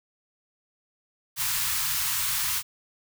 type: band-stop noise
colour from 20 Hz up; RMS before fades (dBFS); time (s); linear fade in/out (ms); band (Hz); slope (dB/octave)
white; -27; 1.36-2.63; 50; 160 to 910; 48
effects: none